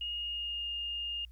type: tone with pitch glide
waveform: sine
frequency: 2860 to 2829 Hz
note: F7 to F7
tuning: +41 to +22 cents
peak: -34 dBFS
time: 0.01-1.25 s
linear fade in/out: 2 ms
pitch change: -19 cents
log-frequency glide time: 0.12-0.69 s
effects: added 59 Hz sine -49 dBFS peak until 1.31 s + white hiss -75 dBFS RMS until 1.31 s